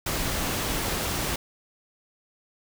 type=noise; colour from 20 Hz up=pink; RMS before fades=-28 dBFS; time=0.06-1.36 s; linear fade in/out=5 ms; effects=none